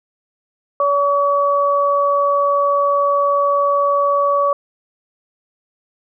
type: tone pair together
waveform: sine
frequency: 568.6 / 1135 Hz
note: C#5 / C#6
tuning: +44 / +41 cents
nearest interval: octave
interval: 1197 cents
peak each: -16 / -15 dBFS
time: 0.8-4.53 s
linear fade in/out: 2 ms
effects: none